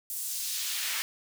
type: noise with high-pass filter sweep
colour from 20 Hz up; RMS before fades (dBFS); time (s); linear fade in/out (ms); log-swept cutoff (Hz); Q
pink; -33; 0.1-1.02; 0; 9800 to 1700; 0.92
effects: none